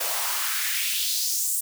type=noise with high-pass filter sweep; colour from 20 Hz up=white; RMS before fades=-26 dBFS; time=0-1.61 s; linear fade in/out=10 ms; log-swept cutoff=550 to 9200 Hz; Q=2.2; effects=none